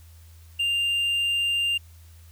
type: tone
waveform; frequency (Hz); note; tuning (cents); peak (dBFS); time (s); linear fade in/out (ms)
triangle; 2794; F7; 0; -20; 0.59-1.78; 10
effects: added 82 Hz sine -46 dBFS peak until 2.31 s + white hiss -58 dBFS RMS until 2.31 s